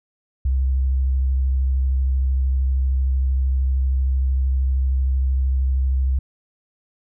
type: tone with vibrato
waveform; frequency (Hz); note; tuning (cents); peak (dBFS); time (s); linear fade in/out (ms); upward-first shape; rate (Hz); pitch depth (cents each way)
sine; 65.7; C2; +8; -16; 0.45-6.19; 5; sine; 13; 23
effects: none